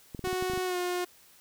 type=clicks; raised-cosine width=3 ms; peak=-25 dBFS; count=9; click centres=0.148 / 0.193 / 0.241 / 0.274 / 0.329 / 0.425 / 0.499 / 0.535 / 0.576 s
type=tone with pitch glide; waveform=sawtooth; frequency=368.8 to 357.7 Hz; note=F#4 to F4; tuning=-6 to +41 cents; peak=-25 dBFS; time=0.24-1.05 s; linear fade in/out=10 ms; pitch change=-53 cents; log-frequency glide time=0.65-0.77 s
effects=white hiss -58 dBFS RMS until 1.4 s